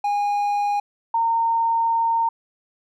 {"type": "tone pair in turn", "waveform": ["triangle", "sine"], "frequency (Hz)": [819, 916.9], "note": ["G#5", "A#5"], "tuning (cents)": [-24, -29], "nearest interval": "major second", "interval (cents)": 195, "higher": "second", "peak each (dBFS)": [-17, -17], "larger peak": "neither", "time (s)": [[0.04, 0.8], [1.14, 2.29]], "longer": "second", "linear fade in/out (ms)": 5, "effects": []}